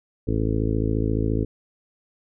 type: harmonic tone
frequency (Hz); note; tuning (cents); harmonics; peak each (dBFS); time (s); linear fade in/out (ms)
54.4; A1; -19; 1 / 2 / 3 / 4 / 5 / 6 / 7 / 8 / 9; -26 / -25 / -32 / -31 / -28 / -30 / -35 / -30 / -37; 0.27-1.45; 10
effects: none